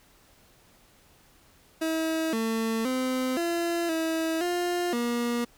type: tone with pitch steps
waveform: 30% pulse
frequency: 321.5 / 225 / 257.4 / 340.4 / 323.8 / 352.5 / 238.5 Hz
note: E4 / A3 / C4 / F4 / E4 / F4 / A#3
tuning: -43 / +39 / -28 / -44 / -31 / +16 / +40 cents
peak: -23 dBFS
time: 1.81-5.45 s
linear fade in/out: 10 ms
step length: 520 ms
effects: pink hiss -59 dBFS RMS until 5.57 s